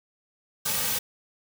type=noise with comb filter; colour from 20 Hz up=white; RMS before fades=-27 dBFS; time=0.65-0.99 s; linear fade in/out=10 ms; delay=2.9 ms; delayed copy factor=-1; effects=none